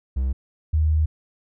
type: tone pair in turn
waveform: triangle / sine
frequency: 65.41 / 77.79 Hz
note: C2 / D#2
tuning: 0 / 0 cents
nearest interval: minor third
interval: 300 cents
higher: second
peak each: -18 / -16 dBFS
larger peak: second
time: 0.16-0.33 / 0.73-1.06 s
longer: second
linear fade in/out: 10 ms
effects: none